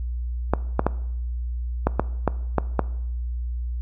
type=clicks; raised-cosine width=1 ms; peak=-4 dBFS; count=8; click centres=0.536 / 0.794 / 0.866 / 1.87 / 1.996 / 2.277 / 2.583 / 2.793 s; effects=noise-tail reverb RT60 0.8 s tail -19 dB re dry + added 60 Hz sine -25 dBFS peak until 3.81 s